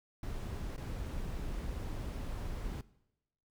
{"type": "noise with dropouts", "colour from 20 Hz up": "brown", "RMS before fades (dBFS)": -39, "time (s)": [0.23, 2.81], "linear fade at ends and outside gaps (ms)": 2, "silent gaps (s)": [0.764, 0.778], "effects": ["noise-tail reverb RT60 0.9 s tail -20 dB re dry"]}